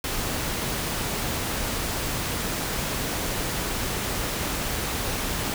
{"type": "noise", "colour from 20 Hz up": "pink", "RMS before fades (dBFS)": -28, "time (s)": [0.04, 5.54], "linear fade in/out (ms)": 2, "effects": []}